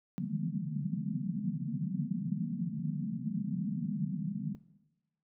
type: band-pass noise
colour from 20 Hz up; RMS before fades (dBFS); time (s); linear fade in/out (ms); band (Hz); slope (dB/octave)
pink; -35; 0.18-4.55; 0; 140 to 240; 96
effects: noise-tail reverb RT60 1.0 s tail -17 dB re dry